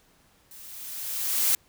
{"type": "noise with level ramp", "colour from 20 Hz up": "blue", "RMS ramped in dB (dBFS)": [-47, -21], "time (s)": [0.51, 1.55], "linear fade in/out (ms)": 2, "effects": ["pink hiss -62 dBFS RMS until 1.68 s"]}